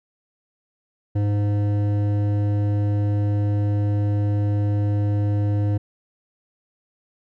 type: tone with hard clipping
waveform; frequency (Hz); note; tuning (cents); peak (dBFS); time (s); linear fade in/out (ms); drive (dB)
triangle; 102.8; G#2; -17; -20; 1.15-5.78; 10; 15
effects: none